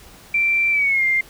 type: tone with pitch glide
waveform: sine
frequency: 2349 to 2105 Hz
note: D7 to C7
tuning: 0 to +10 cents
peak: -15 dBFS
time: 0.34-1.21 s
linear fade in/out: 5 ms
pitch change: -190 cents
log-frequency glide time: 0.71-1.04 s
effects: pink hiss -45 dBFS RMS until 1.29 s